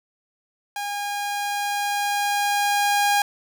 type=tone with level ramp; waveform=sawtooth; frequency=815 Hz; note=G#5; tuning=33 cents flat; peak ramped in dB=-23 to -13 dBFS; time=0.76-3.22 s; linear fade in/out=2 ms; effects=none